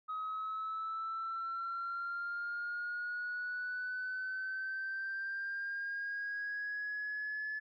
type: linear sweep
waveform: sine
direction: up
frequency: 1264 to 1724 Hz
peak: -35 dBFS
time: 0.08-7.6 s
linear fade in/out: 20 ms
effects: tanh soft clip ceiling -33 dBFS